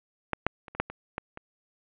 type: clicks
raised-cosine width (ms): 0.5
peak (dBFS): -11 / -8 / -28 / -26 / -9 / -23 / -16 / -24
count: 8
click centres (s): 0.333 / 0.466 / 0.682 / 0.75 / 0.8 / 0.9 / 1.181 / 1.374
effects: resampled to 8000 Hz + 8-bit